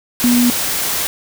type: tone in noise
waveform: sine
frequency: 243.1 Hz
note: B3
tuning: 27 cents flat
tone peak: -10 dBFS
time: 0.24-0.5 s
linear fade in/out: 0 ms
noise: white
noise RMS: -19 dBFS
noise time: 0.2-1.07 s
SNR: +6 dB
effects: none

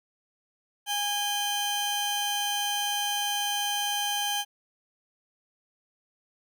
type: tone pair together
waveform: sawtooth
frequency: 821 / 3100 Hz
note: G#5 / G7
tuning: -20 / -20 cents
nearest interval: octave + major seventh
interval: 2300 cents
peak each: -26 / -26 dBFS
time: 0.86-4.45 s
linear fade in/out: 50 ms
effects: none

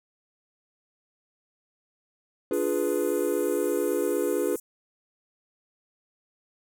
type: chord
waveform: triangle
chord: D diminished seventh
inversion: none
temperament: equal with one note detuned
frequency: 293.7 / 349.2 / 418 / 493.9 Hz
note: D4 / F4 / Ab4 / Cb5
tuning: 0 / 0 / +11 / 0 cents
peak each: -29 / -27 / -26 / -27 dBFS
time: 2.51-4.56 s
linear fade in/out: 2 ms
type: band-pass noise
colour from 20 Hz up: pink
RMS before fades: -42 dBFS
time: 2.53-4.6 s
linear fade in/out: 5 ms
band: 6900 to 16000 Hz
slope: 48 dB/octave
effects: none

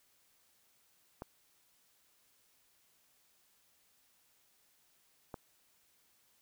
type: clicks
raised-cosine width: 1 ms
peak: -28 dBFS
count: 2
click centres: 1.221 / 5.342 s
effects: white hiss -71 dBFS RMS until 6.41 s

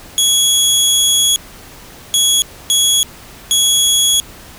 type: tone bursts at uneven times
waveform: 20% pulse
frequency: 3346 Hz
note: G#7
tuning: 12 cents sharp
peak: -4 dBFS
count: 4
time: 0.18-1.36 / 2.14-2.42 / 2.7-3.03 / 3.51-4.2 s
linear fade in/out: 0 ms
effects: pink hiss -37 dBFS RMS until 4.58 s

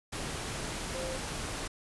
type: tone in noise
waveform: sine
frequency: 523.3 Hz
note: C5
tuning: in tune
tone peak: -37 dBFS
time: 0.94-1.17 s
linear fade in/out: 10 ms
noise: pink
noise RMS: -37 dBFS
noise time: 0.12-1.68 s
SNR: -3 dB
effects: resampled to 24000 Hz

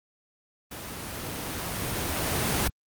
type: noise with level ramp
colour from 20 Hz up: pink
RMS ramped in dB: -38 to -24 dBFS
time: 0.71-2.68 s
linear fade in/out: 5 ms
effects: high-pass 60 Hz 12 dB/octave + Opus 24 kbps

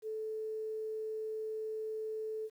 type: tone with quantisation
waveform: sine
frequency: 436.3 Hz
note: A4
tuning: 15 cents flat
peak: -36 dBFS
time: 0.02-2.5 s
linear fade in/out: 50 ms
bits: 11
effects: none

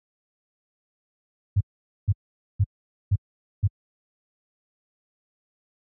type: tone bursts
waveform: sine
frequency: 98.9 Hz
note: G2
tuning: 16 cents sharp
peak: -15 dBFS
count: 5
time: 1.56-3.675 s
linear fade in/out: 10 ms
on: 47 ms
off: 470 ms
effects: high-pass 60 Hz 12 dB/octave

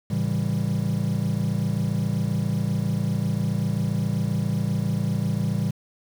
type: chord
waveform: triangle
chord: A dominant seventh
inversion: none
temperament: just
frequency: 110 / 137.5 / 165 / 198 Hz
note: A2 / C#3 / E3 / G3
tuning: 0 / -14 / +2 / +18 cents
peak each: -24 dBFS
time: 0.1-5.71 s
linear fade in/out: 10 ms
effects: tanh soft clip ceiling -16 dBFS + 7-bit

